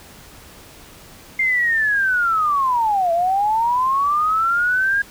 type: linear two-way sweep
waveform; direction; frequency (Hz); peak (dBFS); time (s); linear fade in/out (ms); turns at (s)
sine; down then up; 2116 to 663 to 1637; -15; 1.39-5.02; 5; 3.12
effects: pink hiss -43 dBFS RMS until 5.1 s